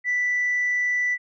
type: tone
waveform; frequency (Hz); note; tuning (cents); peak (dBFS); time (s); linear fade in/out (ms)
sine; 1975.5; B6; 0; -19; 0.04-1.18; 50
effects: tanh soft clip ceiling -17 dBFS